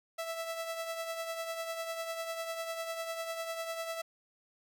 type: tone with tremolo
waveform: sawtooth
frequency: 659.3 Hz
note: E5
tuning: in tune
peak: -30 dBFS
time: 0.18-4.02 s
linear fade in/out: 10 ms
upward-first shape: triangle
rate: 10 Hz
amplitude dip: 55%
effects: none